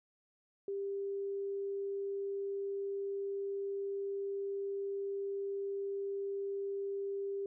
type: tone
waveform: sine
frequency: 396.5 Hz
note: G4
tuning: 20 cents sharp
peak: -35 dBFS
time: 0.68-7.46 s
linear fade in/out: 2 ms
effects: none